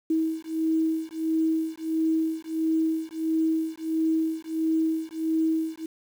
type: beating tone pair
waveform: sine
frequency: 320 / 321.5 Hz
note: D#4 / E4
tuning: +49 / -43 cents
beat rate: 1.5 Hz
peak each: -26 dBFS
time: 0.1-5.86 s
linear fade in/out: 5 ms
effects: 8-bit